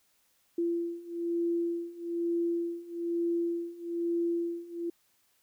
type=beating tone pair; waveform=sine; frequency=340 / 341.1 Hz; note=F4 / F4; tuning=-46 / -41 cents; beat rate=1.1 Hz; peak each=-33 / -31 dBFS; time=0.58-4.9 s; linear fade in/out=5 ms; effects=white hiss -70 dBFS RMS until 5.42 s